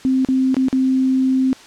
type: tone with dropouts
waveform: sine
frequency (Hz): 261.6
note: C4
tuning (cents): 0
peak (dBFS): -13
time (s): 0.05-1.53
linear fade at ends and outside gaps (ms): 0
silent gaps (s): 0.248-0.287 / 0.544-0.567 / 0.684-0.728
effects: white hiss -42 dBFS RMS until 1.66 s + low-pass 6000 Hz 12 dB/octave